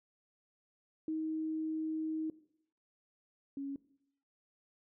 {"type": "tone pair in turn", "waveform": "sine", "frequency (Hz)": [315.6, 277.3], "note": ["D#4", "C#4"], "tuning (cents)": [25, 1], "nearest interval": "major second", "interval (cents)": 224, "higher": "first", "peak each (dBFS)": [-33, -37], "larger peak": "first", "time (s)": [[1.08, 2.3], [3.57, 3.76]], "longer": "first", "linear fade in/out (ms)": 2, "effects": ["noise-tail reverb RT60 0.7 s tail -18 dB re dry"]}